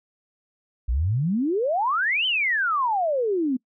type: exponential two-way sweep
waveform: sine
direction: up then down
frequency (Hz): 53.9 to 3136 to 244.6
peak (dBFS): -20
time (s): 0.88-3.57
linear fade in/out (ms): 10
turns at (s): 2.26
effects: noise-tail reverb RT60 0.1 s tail -24 dB re dry